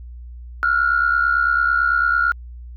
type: tone pair together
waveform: sine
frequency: 1365 / 1434 Hz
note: F6 / F6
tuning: -40 / +45 cents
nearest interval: minor second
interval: 85 cents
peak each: -18 / -16 dBFS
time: 0.63-2.32 s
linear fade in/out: 0 ms
effects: tanh soft clip ceiling -7 dBFS + added 60 Hz sine -33 dBFS peak until 2.76 s